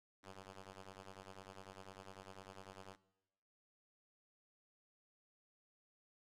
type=ring-modulated tone; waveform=5% pulse; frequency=96 Hz; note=G2; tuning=36 cents flat; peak=-39 dBFS; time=0.23-2.96 s; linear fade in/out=5 ms; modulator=283 Hz; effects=noise-tail reverb RT60 1.0 s tail -20 dB re dry + low-pass 9000 Hz 12 dB/octave